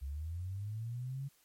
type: linear sweep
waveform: sine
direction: up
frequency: 65.41 to 140.6 Hz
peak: -37 dBFS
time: 0.01-1.29 s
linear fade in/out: 20 ms
effects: white hiss -69 dBFS RMS until 1.44 s + MP3 64 kbps